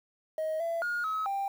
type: tone with pitch steps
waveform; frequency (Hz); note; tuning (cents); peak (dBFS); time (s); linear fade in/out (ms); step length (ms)
sine; 629 / 670 / 1429 / 1282 / 790; D#5 / E5 / F6 / E6 / G5; +19 / +28 / +39 / -49 / +13; -27; 0.38-1.48; 2; 220
effects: tanh soft clip ceiling -27 dBFS + 9-bit